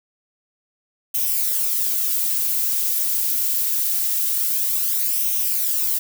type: noise with flanger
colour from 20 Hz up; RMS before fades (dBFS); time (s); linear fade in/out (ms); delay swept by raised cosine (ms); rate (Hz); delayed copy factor
violet; -21; 1.14-5.99; 10; 0.33 to 3.53; 0.24; +0.55
effects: none